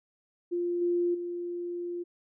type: tone with level steps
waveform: sine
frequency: 349.2 Hz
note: F4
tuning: in tune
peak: -27 / -24 / -32 dBFS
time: 0.51-2.04 s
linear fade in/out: 20 ms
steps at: 0.81 / 1.14 s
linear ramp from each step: 10 ms
effects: none